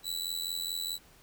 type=tone with amplitude modulation; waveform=sawtooth; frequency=3951 Hz; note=B7; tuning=in tune; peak=-26 dBFS; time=0.03-0.99 s; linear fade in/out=50 ms; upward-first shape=sine; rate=84.7 Hz; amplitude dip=90%; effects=pink hiss -59 dBFS RMS until 1.22 s